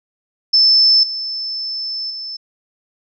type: tone with level steps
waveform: sine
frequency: 5274 Hz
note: E8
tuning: in tune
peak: -8 / -21 / -25 dBFS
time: 0.53-2.37 s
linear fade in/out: 10 ms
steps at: 1.03 / 2.1 s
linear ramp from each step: 5 ms
effects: none